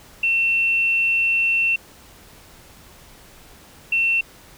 sine tone pair in turn, 2700 / 2700 Hz, E7 / E7, +41 / +41 cents, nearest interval unison, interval 0 cents, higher neither, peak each -16 dBFS, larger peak neither, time 0.23-1.76 / 3.92-4.21 s, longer first, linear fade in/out 5 ms, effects pink hiss -47 dBFS RMS until 4.57 s

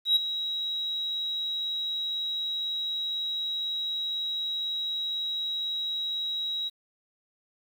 sine tone with ADSR envelope, 3846 Hz, B7, 47 cents flat, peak -15 dBFS, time 0.05-6.7 s, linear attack 110 ms, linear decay 13 ms, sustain -13 dB, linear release 27 ms, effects tanh soft clip ceiling -16 dBFS + 9-bit

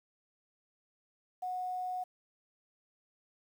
sine tone with quantisation, 733 Hz, F#5, 16 cents flat, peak -34 dBFS, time 1.42-2.04 s, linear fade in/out 10 ms, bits 10, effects none

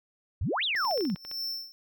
sine exponential two-way sweep, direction up then down, 65.41 to 4032 to 164.9 Hz, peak -26 dBFS, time 0.41-1.15 s, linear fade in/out 5 ms, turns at 0.64 s
clicks, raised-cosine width 0.3 ms, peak -28 dBFS, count 10, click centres 0.751 / 0.85 / 0.911 / 0.977 / 1.008 / 1.052 / 1.1 / 1.16 / 1.25 / 1.314 s
square tone with tremolo, 5370 Hz, E8, 31 cents sharp, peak -31 dBFS, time 0.76-1.72 s, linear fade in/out 0 ms, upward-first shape sine, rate 1.8 Hz, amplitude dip 90%
effects none

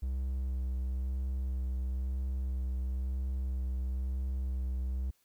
triangle tone with vibrato, 64.5 Hz, C2, 24 cents flat, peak -29 dBFS, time 0.02-5.11 s, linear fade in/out 10 ms, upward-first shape sine, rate 1 Hz, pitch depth 20 cents each way, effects white hiss -72 dBFS RMS until 5.24 s

